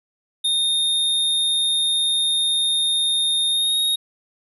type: tone with pitch glide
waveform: square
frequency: 3671 to 3744 Hz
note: A#7 to A#7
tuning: -27 to +7 cents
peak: -18 dBFS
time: 0.44-3.96 s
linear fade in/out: 10 ms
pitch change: +34 cents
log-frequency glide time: 3.49-3.78 s
effects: none